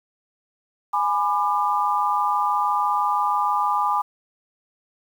sine chord, G# diminished, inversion none, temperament just, 830.6 / 996.7 / 1196.1 Hz, G#5 / B5 / D6, 0 / +16 / +31 cents, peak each -23 dBFS, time 0.93-4.02 s, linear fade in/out 10 ms, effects 8-bit

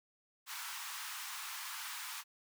pink high-pass noise, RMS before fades -44 dBFS, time 0.46-2.24 s, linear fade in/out 50 ms, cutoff 920 Hz, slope 48 dB/octave, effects none

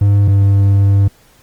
triangle tone pair in turn, 100.9 / 99.28 Hz, G#2 / G2, -49 / +22 cents, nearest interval unison, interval 29 cents, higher first, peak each -5 dBFS, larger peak neither, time 0.01-0.28 / 0.28-1.08 s, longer second, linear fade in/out 5 ms, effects pink hiss -49 dBFS RMS until 1.42 s + Opus 24 kbps

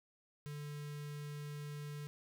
square tone with notch filter, 146.83 Hz, D3, in tune, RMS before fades -45 dBFS, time 0.46-2.07 s, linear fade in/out 0 ms, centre 710 Hz, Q 1.2, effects none

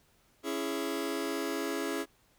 sawtooth chord, C# minor, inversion none, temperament just, 277.2 / 332.6 / 415.8 Hz, C#4 / E4 / G#4, 0 / +16 / +2 cents, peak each -32 dBFS, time 0.43-2.06 s, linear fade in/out 50 ms, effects pink hiss -67 dBFS RMS until 2.38 s

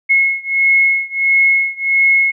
sine beating tone pair, 2173 / 2174.5 Hz, C#7 / C#7, -35 / -34 cents, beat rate 1.5 Hz, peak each -13 / -14 dBFS, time 0.09-2.32 s, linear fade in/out 20 ms, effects none

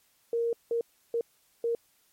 sine tone bursts at uneven times, 466.2 Hz, A#4, in tune, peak -25 dBFS, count 4, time 0.33-0.53 / 0.71-0.81 / 1.14-1.21 / 1.64-1.75 s, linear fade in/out 2 ms, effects white hiss -67 dBFS RMS until 2.12 s + MP3 64 kbps

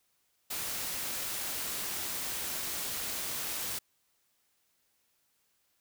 white noise, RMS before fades -36 dBFS, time 0.5-3.79 s, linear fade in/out 10 ms, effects white hiss -74 dBFS RMS until 5.8 s

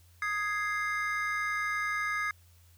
triangle chord, Ab major, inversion second, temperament equal, 1244.5 / 1661.2 / 2093 Hz, Eb6 / Ab6 / C7, 0 / 0 / 0 cents, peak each -32 dBFS, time 0.22-2.31 s, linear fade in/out 2 ms, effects added 86 Hz sine -57 dBFS peak until 2.77 s + white hiss -65 dBFS RMS until 2.77 s

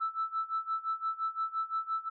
sine tone with tremolo, 1318.5 Hz, E6, in tune, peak -27 dBFS, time 0-2.1 s, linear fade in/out 20 ms, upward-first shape sine, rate 5.8 Hz, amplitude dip 90%, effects tanh soft clip ceiling -24 dBFS

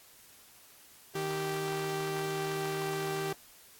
sawtooth tone pair together, 155.37 / 390.6 Hz, D#3 / G4, -2 / -6 cents, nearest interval octave + major third, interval 1596 cents, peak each -34 / -29 dBFS, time 1.15-3.33 s, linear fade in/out 5 ms, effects white hiss -57 dBFS RMS until 3.79 s + AAC 64 kbps

